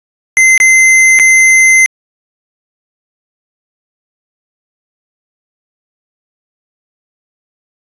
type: tone with dropouts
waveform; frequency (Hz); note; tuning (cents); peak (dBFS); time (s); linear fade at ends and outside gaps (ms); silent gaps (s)
square; 2069; C7; -20; -4; 0.37-1.86; 0; 0.577-0.602 / 1.19-1.197
effects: resampled to 24000 Hz